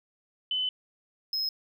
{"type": "tone pair in turn", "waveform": ["sine", "triangle"], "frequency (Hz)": [3023, 5139], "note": ["F#7", "E8"], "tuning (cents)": [36, -45], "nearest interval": "major sixth", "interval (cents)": 919, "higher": "second", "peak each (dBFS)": -26, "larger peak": "neither", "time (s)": [[0.51, 0.69], [1.33, 1.49]], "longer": "first", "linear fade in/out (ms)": 2, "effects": []}